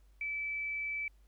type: tone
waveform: sine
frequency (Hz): 2310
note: D7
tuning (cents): -29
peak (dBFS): -34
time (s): 0.21-1.08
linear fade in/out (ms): 2
effects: added 50 Hz sine -59 dBFS peak until 1.27 s + pink hiss -75 dBFS RMS until 1.27 s